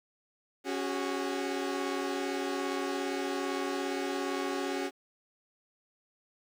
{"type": "chord", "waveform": "sawtooth", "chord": "C# suspended fourth", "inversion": "none", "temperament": "equal with one note detuned", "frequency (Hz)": [277.2, 370, 407.5], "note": ["C#4", "F#4", "G#4"], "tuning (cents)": [0, 0, -33], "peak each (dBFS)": [-31, -31, -34], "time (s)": [0.64, 4.91], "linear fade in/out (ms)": 50, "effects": ["low-pass 8000 Hz 12 dB/octave", "10-bit"]}